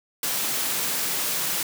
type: high-pass noise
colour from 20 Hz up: white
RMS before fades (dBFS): -26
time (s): 0.23-1.63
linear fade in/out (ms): 2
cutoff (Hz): 120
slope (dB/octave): 48
effects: none